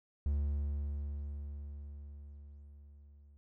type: tone with level ramp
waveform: triangle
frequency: 72 Hz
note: D2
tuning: 34 cents flat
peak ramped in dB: -27 to -55 dBFS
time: 0.26-3.37 s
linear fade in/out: 0 ms
effects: none